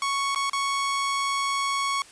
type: tone with dropouts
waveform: sawtooth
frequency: 1109 Hz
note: C#6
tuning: in tune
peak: -20 dBFS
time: 0.02-2.02 s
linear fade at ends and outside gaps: 1 ms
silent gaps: 0.348-0.359 / 0.497-0.532 s
effects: white hiss -49 dBFS RMS until 2.11 s + resampled to 22050 Hz